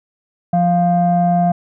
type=tone pair together; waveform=sine; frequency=175.1 / 698.5 Hz; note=F3 / F5; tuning=+5 / 0 cents; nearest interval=2 octaves; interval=2395 cents; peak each=-13 dBFS; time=0.53-1.52 s; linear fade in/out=5 ms; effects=tanh soft clip ceiling -6 dBFS